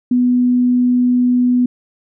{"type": "tone", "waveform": "sine", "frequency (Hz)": 247.4, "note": "B3", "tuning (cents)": 3, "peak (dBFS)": -10, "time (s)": [0.11, 1.66], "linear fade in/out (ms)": 5, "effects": []}